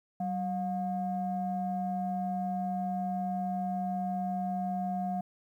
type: tone pair together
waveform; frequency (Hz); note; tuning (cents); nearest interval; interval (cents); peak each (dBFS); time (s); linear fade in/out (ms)
sine; 189.39 / 716; F#3 / F5; +41 / +43; octave + major seventh; 2302; -32 / -32; 0.2-5.21; 5
effects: tanh soft clip ceiling -23 dBFS + 11-bit